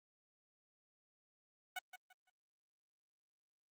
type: tone with echo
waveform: 15% pulse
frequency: 740 Hz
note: F#5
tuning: in tune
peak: -33 dBFS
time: 1.76-1.79 s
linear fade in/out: 5 ms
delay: 170 ms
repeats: 3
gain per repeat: -11 dB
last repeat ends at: 2.3 s
effects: Opus 24 kbps